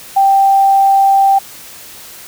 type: tone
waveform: sine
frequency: 784 Hz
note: G5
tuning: in tune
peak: -6 dBFS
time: 0.16-1.39 s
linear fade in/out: 10 ms
effects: white hiss -34 dBFS RMS until 2.27 s